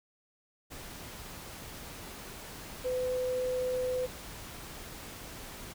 sine tone in noise, 506 Hz, B4, 42 cents sharp, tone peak -29 dBFS, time 2.84-4.07 s, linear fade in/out 20 ms, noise pink, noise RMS -45 dBFS, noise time 0.7-5.74 s, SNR +13 dB, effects none

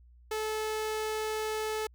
sawtooth tone, 433.4 Hz, A4, 26 cents flat, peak -27 dBFS, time 0.31-1.87 s, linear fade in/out 5 ms, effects added 60 Hz sine -54 dBFS peak until 1.94 s

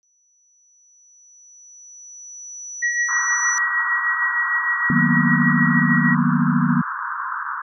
sine tone with exponential growth, 5920 Hz, F#8, in tune, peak -21 dBFS, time 0.03-3.58 s, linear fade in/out 0 ms, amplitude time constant 770 ms
sine tone with tremolo, 1911 Hz, A#6, 43 cents sharp, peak -16 dBFS, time 2.82-6.15 s, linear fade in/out 10 ms, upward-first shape triangle, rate 6.5 Hz, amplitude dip 60%
pink band-pass noise, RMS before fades -27 dBFS, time 3.08-7.62 s, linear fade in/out 10 ms, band 980 to 1600 Hz, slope 96 dB/octave
sine chord, B major seventh, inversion first, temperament equal, 155.56 / 185 / 233.1 / 246.9 Hz, D#3 / F#3 / A#3 / B3, 0 / 0 / 0 / 0 cents, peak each -21 dBFS, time 4.9-6.82 s, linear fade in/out 2 ms
effects none

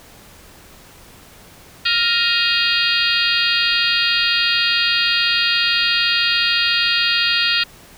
harmonic tone with a mistuned harmonic, 466.2 Hz, A#4, in tune, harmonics 3 / 4 / 5 / 6 / 7 / 8 / 9 / 10, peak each -23 / -23 / -23 / -23 / -23 / -23 / -23 / -23 dBFS, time 1.85-7.64 s, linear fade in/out 10 ms, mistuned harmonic 5, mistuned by +120 cents, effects pink hiss -44 dBFS RMS until 7.97 s

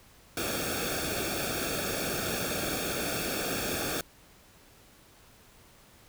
pink noise with comb filter, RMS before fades -32 dBFS, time 0.37-4.01 s, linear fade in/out 2 ms, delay 1 ms, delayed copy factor -0.85, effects pink hiss -57 dBFS RMS until 6.08 s

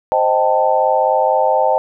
sine chord, A half-diminished seventh, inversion first, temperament equal with one note detuned, 523.3 / 622.3 / 784 / 888.2 Hz, C5 / Eb5 / G5 / A5, 0 / 0 / 0 / +16 cents, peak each -17 dBFS, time 0.12-1.78 s, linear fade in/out 0 ms, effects none

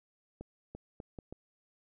accelerating click train, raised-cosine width 2 ms, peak -30 dBFS, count 5, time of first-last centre 0.41-1.326 s, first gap 340 ms, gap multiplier 0.74, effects none

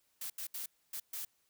blue noise bursts at uneven times, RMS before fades -41 dBFS, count 5, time 0.21-0.3 / 0.38-0.47 / 0.54-0.66 / 0.93-1 / 1.13-1.25 s, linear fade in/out 5 ms, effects white hiss -75 dBFS RMS until 1.49 s

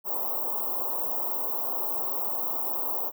white band-stop noise, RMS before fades -29 dBFS, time 0.04-3.12 s, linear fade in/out 50 ms, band 1100 to 15000 Hz, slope 48 dB/octave, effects high-pass 400 Hz 12 dB/octave

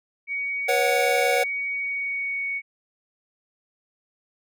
sine tone with pitch glide, 2247 to 2228 Hz, C#7 to C#7, +23 to +8 cents, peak -25 dBFS, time 0.27-2.62 s, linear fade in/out 50 ms, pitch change -15 cents, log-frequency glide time 1.73-2.45 s
square chord, B suspended second, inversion none, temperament equal with one note detuned, 484.8 / 554.4 / 740 Hz, B4 / C#5 / F#5, -32 / 0 / 0 cents, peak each -25 dBFS, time 0.68-1.44 s, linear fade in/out 10 ms
effects none

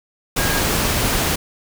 sine tone in noise, 1628 Hz, G#6, 35 cents flat, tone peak -25 dBFS, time 0.38-0.6 s, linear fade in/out 10 ms, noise pink, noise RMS -19 dBFS, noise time 0.36-1.36 s, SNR -9 dB, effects none

